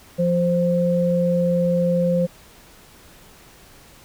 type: tone pair together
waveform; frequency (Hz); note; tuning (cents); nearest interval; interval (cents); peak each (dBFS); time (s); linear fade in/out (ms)
sine; 174.63 / 523.3; F3 / C5; 0 / 0; octave + perfect fifth; 1900; -19; 0.18-2.27; 20
effects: pink hiss -48 dBFS RMS until 4.04 s